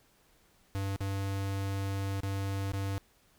square tone with dropouts, 98 Hz, G2, in tune, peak -32 dBFS, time 0.75-2.98 s, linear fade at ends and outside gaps 0 ms, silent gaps 0.961-1.006 / 2.204-2.233 / 2.719-2.735 s, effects pink hiss -66 dBFS RMS until 3.38 s

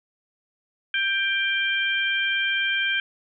harmonic tone, 789 Hz, G5, 11 cents sharp, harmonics 2 / 3 / 4, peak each -24 / -26 / -27 dBFS, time 0.94-3 s, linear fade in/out 2 ms, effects none

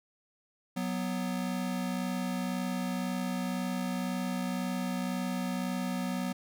square tone pair together, 184.97 / 246.9 Hz, F#3 / B3, 0 / 0 cents, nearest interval perfect fourth, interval 500 cents, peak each -34 / -35 dBFS, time 0.76-6.33 s, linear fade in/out 10 ms, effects none

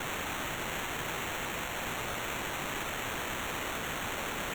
violet noise with sample-and-hold, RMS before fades -36 dBFS, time 0-4.54 s, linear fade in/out 5 ms, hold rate 4900 Hz, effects none

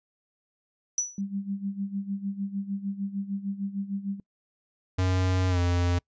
sine tone with exponential decay, 5920 Hz, F#8, in tune, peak -20 dBFS, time 0.98-1.21 s, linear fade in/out 1 ms, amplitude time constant 50 ms
sine tone with tremolo, 197.9 Hz, G3, 17 cents sharp, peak -26 dBFS, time 1.18-4.2 s, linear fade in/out 2 ms, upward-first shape sine, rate 6.6 Hz, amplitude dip 80%
square tone with pitch glide, 92.5 to 87.92 Hz, F#2 to F2, 0 to +12 cents, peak -23 dBFS, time 4.98-5.99 s, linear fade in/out 10 ms, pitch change -88 cents, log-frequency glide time 5.49-5.59 s
effects noise-tail reverb RT60 0.1 s tail -26 dB re dry + resampled to 16000 Hz

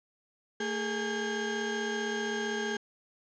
35% pulse tone cluster, 224.8 / 414.1 / 1611 Hz, A3 / G#4 / G6, +37 / -5 / +47 cents, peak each -35 / -32 / -34 dBFS, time 0.6-2.77 s, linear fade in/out 5 ms, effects resampled to 16000 Hz

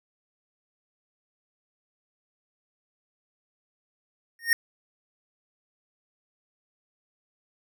square tone with exponential growth, 1848 Hz, A#6, 16 cents flat, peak -15 dBFS, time 4.39-4.53 s, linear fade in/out 1 ms, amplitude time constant 29 ms, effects none

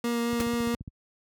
30% pulse tone with vibrato, 235.7 Hz, A#3, 19 cents sharp, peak -23 dBFS, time 0.04-0.75 s, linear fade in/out 2 ms, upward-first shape triangle, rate 4.5 Hz, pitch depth 12 cents each way
click train, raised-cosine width 5 ms, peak -25 dBFS, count 9, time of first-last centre 0.33-0.878 s, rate 14.6 Hz
pink noise with exponential decay, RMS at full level -26 dBFS, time 0.4-0.47 s, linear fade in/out 1 ms, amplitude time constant 15 ms
effects high-pass 60 Hz 12 dB/octave

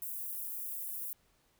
white high-pass noise, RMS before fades -40 dBFS, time 0.02-1.13 s, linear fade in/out 0 ms, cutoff 11000 Hz, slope 24 dB/octave, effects pink hiss -71 dBFS RMS until 1.59 s

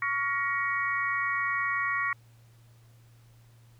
sine tone cluster, 1123 / 1405 / 1897 / 2233 Hz, C#6 / F6 / A#6 / C#7, +22 / +10 / +30 / +12 cents, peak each -31 / -36 / -29 / -35 dBFS, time 0.02-2.13 s, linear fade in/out 2 ms, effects added 116 Hz sine -54 dBFS peak until 3.79 s + pink hiss -65 dBFS RMS until 3.79 s

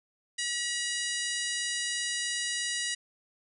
harmonic tone, 963 Hz, B5, 44 cents flat, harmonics 2 / 3 / 4 / 5 / 6 / 7 / 8 / 9 / 10, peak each -35 / -37 / -38 / -39 / -40 / -40 / -41 / -42 / -42 dBFS, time 0.38-2.95 s, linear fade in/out 10 ms, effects none

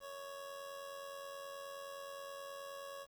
25% pulse tone with amplitude modulation, 556 Hz, C#5, 5 cents sharp, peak -40 dBFS, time 0-3.07 s, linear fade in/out 50 ms, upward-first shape sine, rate 89.5 Hz, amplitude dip 50%, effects 11-bit

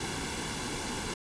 pink noise with comb filter, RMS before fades -35 dBFS, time 0-1.14 s, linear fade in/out 5 ms, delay 1.6 ms, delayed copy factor -0.6, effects resampled to 22050 Hz

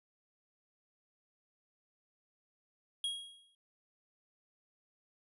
square tone with exponential decay, 3287 Hz, G#7, 19 cents flat, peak -32 dBFS, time 3.04-3.55 s, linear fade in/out 2 ms, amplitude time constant 110 ms, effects resampled to 24000 Hz

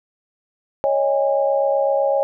sine chord, C# suspended second, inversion none, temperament equal with one note detuned, 554.4 / 622.3 / 816.3 Hz, C#5 / D#5 / G#5, 0 / 0 / -30 cents, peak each -17 / -22 / -23 dBFS, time 0.84-2.23 s, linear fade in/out 0 ms, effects none

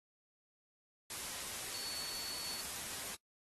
sine tone in noise, 4435 Hz, C#8, in tune, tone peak -43 dBFS, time 1.74-2.61 s, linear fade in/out 2 ms, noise white, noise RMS -43 dBFS, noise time 1.1-3.15 s, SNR -3 dB, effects noise-tail reverb RT60 0.1 s tail -20 dB re dry + AAC 32 kbps

